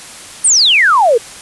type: exponential sweep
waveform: sine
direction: down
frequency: 9397 to 433.7 Hz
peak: -6 dBFS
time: 0.44-1.18 s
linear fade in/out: 10 ms
effects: white hiss -32 dBFS RMS until 1.41 s + resampled to 24000 Hz